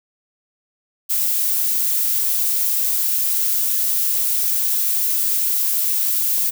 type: noise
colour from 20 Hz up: violet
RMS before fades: -19 dBFS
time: 1.09-6.51 s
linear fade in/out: 20 ms
effects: none